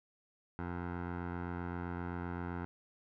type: tone with low-pass filter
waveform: 15% pulse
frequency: 87.7 Hz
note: F2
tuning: 8 cents sharp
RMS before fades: -40 dBFS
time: 0.59-2.65 s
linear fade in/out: 0 ms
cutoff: 1400 Hz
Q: 2
effects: none